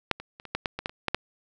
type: clicks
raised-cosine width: 0.3 ms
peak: -6 / -23 / -27 / -25 / -11 / -10 / -16 / -12 / -26 / -9 / -8 dBFS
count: 11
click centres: 0.113 / 0.2 / 0.399 / 0.453 / 0.55 / 0.658 / 0.79 / 0.859 / 0.895 / 1.083 / 1.146 s
effects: none